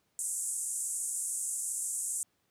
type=band-pass noise; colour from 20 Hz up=pink; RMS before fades=-35 dBFS; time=0.19-2.23 s; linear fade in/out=0 ms; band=7500 to 10000 Hz; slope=48 dB/octave; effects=pink hiss -75 dBFS RMS until 2.5 s + high-pass 80 Hz 12 dB/octave